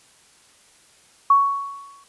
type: tone with exponential decay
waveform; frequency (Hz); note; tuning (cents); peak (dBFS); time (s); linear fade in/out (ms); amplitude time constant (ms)
sine; 1115; C#6; +10; -9; 1.3-2.04; 5; 160
effects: white hiss -54 dBFS RMS until 2.08 s + resampled to 24000 Hz